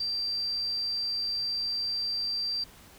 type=tone; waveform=sine; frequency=4699 Hz; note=D8; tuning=in tune; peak=-28 dBFS; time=0-2.64 s; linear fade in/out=5 ms; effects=pink hiss -53 dBFS RMS until 2.98 s